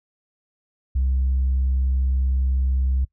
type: tone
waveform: sine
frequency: 65.41 Hz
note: C2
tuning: in tune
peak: -16 dBFS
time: 0.95-3.05 s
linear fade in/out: 10 ms
effects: noise-tail reverb RT60 0.1 s tail -23 dB re dry + tanh soft clip ceiling -15 dBFS